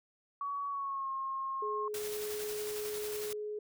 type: tone with pitch glide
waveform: sine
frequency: 1128 to 1074 Hz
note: C#6 to C6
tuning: +30 to +45 cents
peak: -34 dBFS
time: 0.41-1.88 s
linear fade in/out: 2 ms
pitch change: -85 cents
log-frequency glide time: 0.68-1.1 s
type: tone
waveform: sine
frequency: 421.5 Hz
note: G#4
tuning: 26 cents sharp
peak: -36 dBFS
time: 1.62-3.59 s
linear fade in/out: 5 ms
type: noise with tremolo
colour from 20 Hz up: white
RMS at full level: -42 dBFS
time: 1.94-3.33 s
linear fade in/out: 2 ms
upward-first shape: square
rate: 11 Hz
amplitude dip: 25%
effects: none